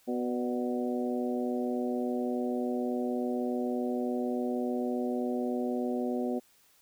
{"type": "harmonic tone with a mistuned harmonic", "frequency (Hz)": 123.47, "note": "B2", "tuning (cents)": 0, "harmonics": [2, 3, 4, 5, 6], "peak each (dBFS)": [-31, -35, -37, -39, -41], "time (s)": [0.07, 6.4], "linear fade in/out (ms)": 20, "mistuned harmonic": 5, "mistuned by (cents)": -47, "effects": ["white hiss -64 dBFS RMS until 6.81 s"]}